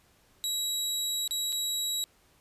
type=tone with dropouts; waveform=25% pulse; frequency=3875 Hz; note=B7; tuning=34 cents flat; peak=-25 dBFS; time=0.44-2.04 s; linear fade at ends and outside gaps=0 ms; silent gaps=1.277-1.309 / 1.522-1.526 s; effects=pink hiss -64 dBFS RMS until 2.4 s + resampled to 32000 Hz